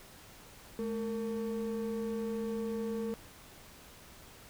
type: ring-modulated tone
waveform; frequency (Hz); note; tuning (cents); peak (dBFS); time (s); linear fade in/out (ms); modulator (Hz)
triangle; 336.9; E4; +38; -28; 0.79-3.14; 0; 122
effects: pink hiss -54 dBFS RMS until 4.49 s